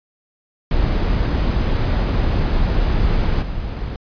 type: noise with level steps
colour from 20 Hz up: brown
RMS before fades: -17 / -25 dBFS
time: 0.71-3.96 s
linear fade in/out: 2 ms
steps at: 3.41 s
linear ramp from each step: 20 ms
effects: resampled to 11025 Hz